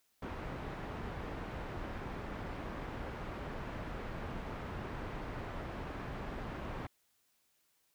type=low-pass noise; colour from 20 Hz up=pink; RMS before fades=-42 dBFS; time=0.22-6.87 s; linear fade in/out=5 ms; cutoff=1700 Hz; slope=12 dB/octave; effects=white hiss -75 dBFS RMS until 7.94 s